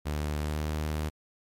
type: tone with pitch glide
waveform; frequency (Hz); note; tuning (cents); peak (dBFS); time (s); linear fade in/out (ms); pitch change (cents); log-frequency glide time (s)
sawtooth; 74.8 to 76.64; D2 to D#2; +32 to -26; -25; 0.05-1.1; 20; +42; 0.37-0.66
effects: MP3 64 kbps